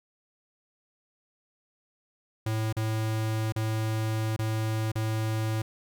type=tone with dropouts; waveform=square; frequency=110 Hz; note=A2; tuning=in tune; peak=-27 dBFS; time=2.46-5.62 s; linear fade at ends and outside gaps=5 ms; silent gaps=2.727-2.766 / 3.523-3.56 / 4.364-4.39 / 4.918-4.955 s; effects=none